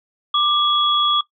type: tone pair together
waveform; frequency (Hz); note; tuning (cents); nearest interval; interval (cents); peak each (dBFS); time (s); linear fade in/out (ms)
sine; 1185 / 3352; D6 / G#7; +15 / +15; octave + tritone; 1800; -17; 0.34-1.21; 5
effects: noise-tail reverb RT60 0.1 s tail -18 dB re dry